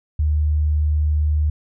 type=tone; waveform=sine; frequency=75.6 Hz; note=D#2; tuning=49 cents flat; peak=-15 dBFS; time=0.19-1.5 s; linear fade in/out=5 ms; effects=none